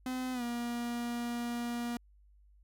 45% pulse tone with pitch glide, 255.5 to 238.4 Hz, C4 to A#3, -41 to +39 cents, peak -34 dBFS, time 0.06-1.97 s, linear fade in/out 2 ms, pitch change -120 cents, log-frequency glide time 0.33-0.43 s, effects added 50 Hz sine -59 dBFS peak until 2.63 s

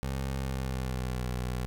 20% pulse tone with pitch glide, 66.9 to 62.06 Hz, C2 to B1, +39 to +9 cents, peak -26 dBFS, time 0.03-1.66 s, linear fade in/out 0 ms, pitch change -130 cents, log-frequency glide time 0.36-1.24 s, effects none

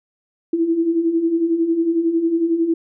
sine beating tone pair, 323.2 / 334.2 Hz, E4 / E4, -34 / +24 cents, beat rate 11 Hz, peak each -23 / -16 dBFS, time 0.53-2.74 s, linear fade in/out 5 ms, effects none

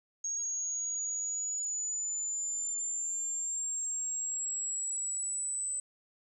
sine exponential sweep, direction up, 6560 to 8050 Hz, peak -32 dBFS, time 0.24-5.8 s, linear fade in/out 5 ms, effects 12-bit

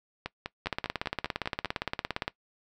two click trains, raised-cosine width 0.3 ms, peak -17 / -13 dBFS, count 8 / 29, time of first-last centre 0.26-1.657 / 0.67-2.279 s, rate 5.01 / 17.4 Hz, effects noise-tail reverb RT60 0.1 s tail -20 dB re dry

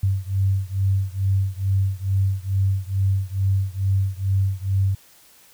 sine beating tone pair, 95.9 / 98.2 Hz, G2 / G2, -37 / +4 cents, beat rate 2.3 Hz, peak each -21 / -22 dBFS, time 0.03-4.95 s, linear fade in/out 5 ms, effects white hiss -52 dBFS RMS until 5.53 s

